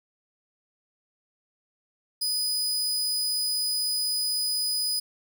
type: tone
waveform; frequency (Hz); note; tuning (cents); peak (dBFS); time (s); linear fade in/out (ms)
sawtooth; 4978; D#8; 0; -22; 2.21-5; 10
effects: none